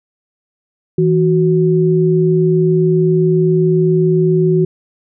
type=tone pair together; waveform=sine; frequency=162.55 / 370 Hz; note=E3 / F#4; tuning=-24 / 0 cents; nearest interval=octave + major second; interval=1424 cents; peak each=-12 dBFS; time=0.98-4.65 s; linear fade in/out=5 ms; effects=none